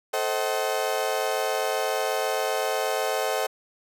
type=chord; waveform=35% pulse; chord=A diminished seventh; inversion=none; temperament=just; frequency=440 / 528 / 633.6 / 760.3 Hz; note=A4 / C5 / Eb5 / Gb5; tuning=0 / +16 / +31 / +47 cents; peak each=-28 dBFS; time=0.13-3.47 s; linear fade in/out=10 ms; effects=none